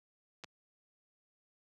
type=clicks; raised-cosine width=0.2 ms; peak=-28 dBFS; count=2; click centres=0.438 / 0.444 s; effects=high-pass 100 Hz 12 dB/octave